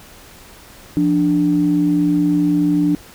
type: tone pair together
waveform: sine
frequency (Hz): 173.2 / 294.2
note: F3 / D4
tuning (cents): -14 / +3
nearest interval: major sixth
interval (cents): 917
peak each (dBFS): -18 / -13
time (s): 0.97-2.95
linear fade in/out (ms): 0
effects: tanh soft clip ceiling -5 dBFS + pink hiss -42 dBFS RMS until 3.14 s